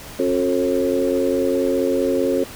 harmonic tone with a mistuned harmonic, 90.3 Hz, F#2, 42 cents flat, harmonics 3 / 4 / 5 / 6, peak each -22 / -22 / -22 / -22 dBFS, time 0.19-2.44 s, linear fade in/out 5 ms, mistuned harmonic 5, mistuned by -21 cents, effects pink hiss -37 dBFS RMS until 2.55 s

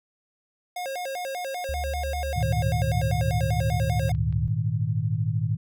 square tone with vibrato, 622.3 Hz, D#5, in tune, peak -30 dBFS, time 0.76-4.12 s, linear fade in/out 5 ms, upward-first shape square, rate 5.1 Hz, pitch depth 250 cents each way
sine tone, 71.5 Hz, D2, 46 cents flat, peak -28 dBFS, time 1.69-4.48 s, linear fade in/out 0 ms
sine chord, Ab suspended second, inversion none, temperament just, 103.83 / 116.8 / 155.74 Hz, Ab2 / Bb2 / Eb3, 0 / +4 / +2 cents, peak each -27 / -26 / -28 dBFS, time 2.36-5.57 s, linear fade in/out 10 ms
clicks, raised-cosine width 0.3 ms, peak -35 dBFS, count 4, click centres 2.408 / 4.082 / 4.15 / 4.326 s
effects none

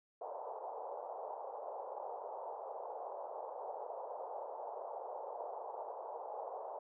white band-pass noise, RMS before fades -45 dBFS, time 0.21-6.79 s, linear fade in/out 5 ms, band 460 to 920 Hz, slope 48 dB/octave, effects none

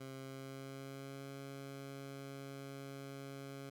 15% pulse tone with pitch glide, 133.7 to 137.7 Hz, C3 to C#3, +38 to -11 cents, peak -40 dBFS, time 0-3.7 s, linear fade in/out 10 ms, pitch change +51 cents, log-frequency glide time 0.14-1.29 s, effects none

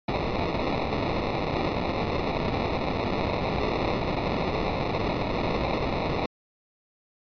violet noise with sample-and-hold, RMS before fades -27 dBFS, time 0.08-6.26 s, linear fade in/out 5 ms, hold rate 1575 Hz, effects resampled to 11025 Hz

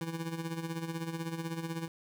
25% pulse tone with tremolo, 164.81 Hz, E3, in tune, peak -29 dBFS, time 0.01-1.88 s, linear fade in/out 2 ms, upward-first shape sine, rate 16 Hz, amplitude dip 65%, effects none

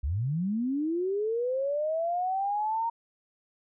sine linear sweep, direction up, 60.6 to 932.3 Hz, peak -26 dBFS, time 0.03-2.9 s, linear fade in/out 10 ms, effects none

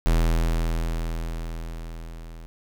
square tone with level ramp, 41.2 Hz, E1, in tune, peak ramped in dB -17 to -39 dBFS, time 0.06-2.46 s, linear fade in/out 0 ms, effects none

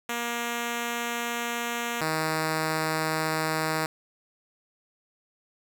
5% pulse tone pair in turn, 236.7 / 157.98 Hz, A#3 / D#3, +27 / +27 cents, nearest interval perfect fifth, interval 700 cents, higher first, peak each -17 / -14 dBFS, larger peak second, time 0.09-2.01 / 2.01-3.86 s, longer first, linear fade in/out 2 ms, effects none

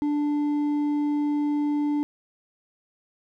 sine tone with hard clipping, 293.7 Hz, D4, in tune, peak -23 dBFS, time 0.02-2.03 s, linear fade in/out 0 ms, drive 4 dB, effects none

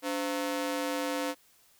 sawtooth ring-modulated tone, 402.1 Hz, G4, 44 cents sharp, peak -23 dBFS, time 0.02-1.35 s, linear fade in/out 50 ms, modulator 113 Hz, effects white hiss -63 dBFS RMS until 1.79 s

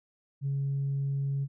sine tone, 138.59 Hz, C#3, in tune, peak -26 dBFS, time 0.41-1.48 s, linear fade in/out 50 ms, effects tanh soft clip ceiling -24 dBFS

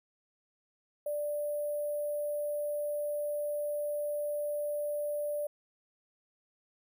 sine tone with sample-and-hold, 590 Hz, D5, 8 cents sharp, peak -31 dBFS, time 1.06-5.47 s, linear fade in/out 5 ms, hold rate 11025 Hz, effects none

